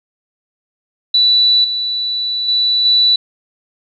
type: tone with level steps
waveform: sine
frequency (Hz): 3960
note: B7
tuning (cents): +4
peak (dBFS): -8 / -16 / -11 / -8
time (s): 1.14-3.16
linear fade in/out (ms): 5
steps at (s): 1.64 / 2.48 / 2.85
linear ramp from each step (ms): 5
effects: none